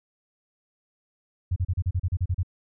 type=tone bursts; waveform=sine; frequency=90.2 Hz; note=F#2; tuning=44 cents flat; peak=-21 dBFS; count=11; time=1.51-2.432 s; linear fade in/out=10 ms; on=52 ms; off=35 ms; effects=none